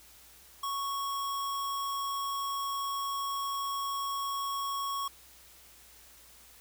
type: tone with sample-and-hold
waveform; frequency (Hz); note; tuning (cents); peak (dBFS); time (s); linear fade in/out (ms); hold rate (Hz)
sine; 1108.7; C#6; 0; -31; 0.63-5.08; 5; 4410
effects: added 60 Hz sine -65 dBFS peak until 6.6 s + white hiss -56 dBFS RMS until 6.6 s